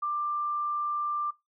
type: tone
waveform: sine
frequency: 1185 Hz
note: D6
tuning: 15 cents sharp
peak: -27 dBFS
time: 0.02-1.31 s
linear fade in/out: 10 ms
effects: noise-tail reverb RT60 0.2 s tail -21 dB re dry